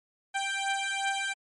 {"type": "beating tone pair", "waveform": "15% pulse", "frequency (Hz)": [784, 786.7], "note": ["G5", "G5"], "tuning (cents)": [0, 6], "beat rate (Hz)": 2.7, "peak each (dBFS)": -25, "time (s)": [0.34, 1.34], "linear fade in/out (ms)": 20, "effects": ["MP3 48 kbps"]}